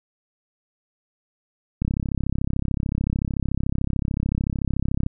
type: click train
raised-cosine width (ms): 5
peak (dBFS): -11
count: 110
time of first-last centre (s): 1.82-5.064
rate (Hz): 33.6
effects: none